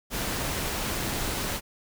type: noise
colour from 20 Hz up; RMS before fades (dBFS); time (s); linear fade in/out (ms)
pink; -30; 0.1-1.61; 50
effects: none